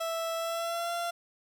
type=tone with pitch glide; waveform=30% pulse; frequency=659.3 to 687.3 Hz; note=E5 to F5; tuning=0 to -28 cents; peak=-28 dBFS; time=0-1.11 s; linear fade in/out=10 ms; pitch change=+72 cents; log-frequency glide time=0.36-0.93 s; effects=none